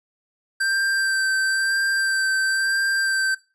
square tone with vibrato, 1568 Hz, G6, in tune, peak -20 dBFS, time 0.6-3.35 s, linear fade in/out 10 ms, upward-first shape sine, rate 1 Hz, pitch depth 17 cents each way, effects noise-tail reverb RT60 0.3 s tail -19 dB re dry + resampled to 24000 Hz

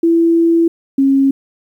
sine tone pair in turn, 333.7 / 272.3 Hz, E4 / C#4, +21 / -31 cents, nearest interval major third, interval 352 cents, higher first, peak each -8 dBFS, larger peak neither, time 0.03-0.68 / 0.98-1.31 s, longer first, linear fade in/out 5 ms, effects 8-bit

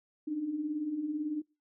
sine beating tone pair, 285.5 / 303.5 Hz, D4 / D#4, -49 / -43 cents, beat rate 18 Hz, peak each -40 / -32 dBFS, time 0.27-1.42 s, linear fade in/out 10 ms, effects noise-tail reverb RT60 0.3 s tail -26 dB re dry

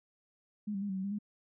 sine tone with pitch steps, 209 / 195.3 / 203.9 / 190.7 / 189.5 / 199.5 / 207.7 Hz, G#3 / G3 / G#3 / G3 / F#3 / G3 / G#3, +11 / -6 / -32 / -47 / +42 / +31 / 0 cents, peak -33 dBFS, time 0.67-1.188 s, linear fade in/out 10 ms, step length 74 ms, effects none

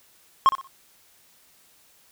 triangle tone with echo, 1075 Hz, C6, 47 cents sharp, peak -10 dBFS, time 0.46-0.49 s, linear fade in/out 0 ms, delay 61 ms, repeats 3, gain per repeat -11 dB, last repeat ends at 0.673 s, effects white hiss -58 dBFS RMS until 2.11 s

